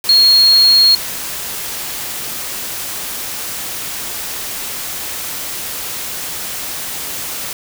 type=tone in noise; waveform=sine; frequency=4275 Hz; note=C8; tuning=36 cents sharp; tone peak=-6 dBFS; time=0.09-0.95 s; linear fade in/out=2 ms; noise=white; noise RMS=-24 dBFS; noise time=0.04-7.53 s; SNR=+15 dB; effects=none